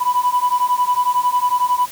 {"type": "beating tone pair", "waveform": "sine", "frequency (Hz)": [984, 995], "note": ["B5", "B5"], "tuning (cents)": [-7, 13], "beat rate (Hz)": 11, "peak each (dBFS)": -16, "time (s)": [0, 1.87], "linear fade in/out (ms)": 20, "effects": ["tanh soft clip ceiling -9 dBFS", "white hiss -36 dBFS RMS until 1.91 s"]}